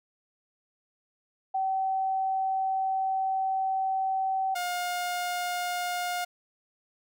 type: tone pair in turn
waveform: sine / sawtooth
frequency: 766 / 712.5 Hz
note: G5 / F5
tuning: -40 / +34 cents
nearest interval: minor second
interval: 126 cents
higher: first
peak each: -25 dBFS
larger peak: neither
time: 1.54-4.55 / 4.55-6.25 s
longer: first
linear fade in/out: 10 ms
effects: none